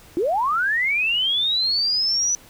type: linear sweep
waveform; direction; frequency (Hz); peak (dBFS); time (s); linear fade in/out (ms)
sine; up; 310 to 5990; -18; 0.17-2.35; 0
effects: pink hiss -48 dBFS RMS until 2.49 s